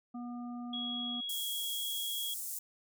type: harmonic tone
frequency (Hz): 242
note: B3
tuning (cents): -35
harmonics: 1 / 3 / 5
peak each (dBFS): -39 / -49 / -53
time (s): 0.14-1.21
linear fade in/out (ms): 10
type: tone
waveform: sine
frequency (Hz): 3322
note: G#7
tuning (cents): 0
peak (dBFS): -36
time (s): 0.73-2.34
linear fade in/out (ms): 5
type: high-pass noise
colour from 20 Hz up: pink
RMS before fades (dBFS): -40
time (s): 1.29-2.59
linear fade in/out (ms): 5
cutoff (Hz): 7500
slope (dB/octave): 24
effects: none